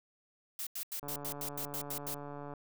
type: noise bursts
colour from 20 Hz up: blue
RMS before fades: -39 dBFS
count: 10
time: 0.59-2.144 s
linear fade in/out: 2 ms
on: 78 ms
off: 86 ms
type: click train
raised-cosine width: 1 ms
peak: -31 dBFS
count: 218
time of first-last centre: 1.03-2.537 s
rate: 144 Hz
effects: none